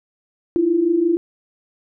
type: tone pair together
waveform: sine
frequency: 316 / 341.7 Hz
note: D#4 / F4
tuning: +27 / -38 cents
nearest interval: minor second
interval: 135 cents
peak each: -21 / -15 dBFS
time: 0.56-1.17 s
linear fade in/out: 0 ms
effects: none